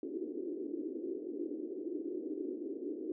white band-pass noise, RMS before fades -40 dBFS, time 0.03-3.12 s, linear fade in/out 2 ms, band 290 to 390 Hz, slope 48 dB/octave, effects none

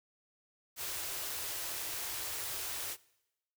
white band-stop noise, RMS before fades -39 dBFS, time 0.76-2.97 s, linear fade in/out 50 ms, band 140 to 300 Hz, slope 48 dB/octave, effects noise-tail reverb RT60 0.9 s tail -22 dB re dry

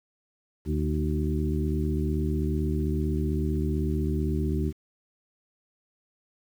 harmonic tone with a mistuned harmonic, 75.7 Hz, D#2, 47 cents flat, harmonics 1 / 2 / 3 / 4 / 5, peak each -27 / -30 / -32 / -33 / -34 dBFS, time 0.65-4.73 s, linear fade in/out 50 ms, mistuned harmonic 4, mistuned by +38 cents, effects 9-bit

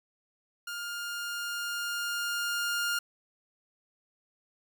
sawtooth tone with level ramp, 1410 Hz, F6, 16 cents sharp, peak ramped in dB -32 to -24 dBFS, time 0.67-2.99 s, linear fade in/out 5 ms, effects none

